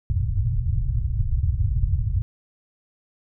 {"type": "low-pass noise", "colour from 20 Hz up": "white", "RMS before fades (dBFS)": -22, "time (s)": [0.1, 2.22], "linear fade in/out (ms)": 0, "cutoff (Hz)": 120, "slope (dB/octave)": 48, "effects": []}